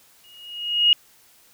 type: tone with exponential growth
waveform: sine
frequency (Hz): 2875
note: F7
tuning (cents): +50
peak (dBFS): -10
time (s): 0.24-0.93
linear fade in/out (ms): 1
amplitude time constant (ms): 150
effects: white hiss -55 dBFS RMS until 1.53 s